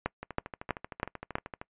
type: two click trains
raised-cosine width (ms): 0.5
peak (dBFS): -23 / -13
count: 19 / 5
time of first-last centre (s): 0.23-1.615 / 0.06-1.354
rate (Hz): 13 / 3.09
effects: noise-tail reverb RT60 0.1 s tail -24 dB re dry + resampled to 8000 Hz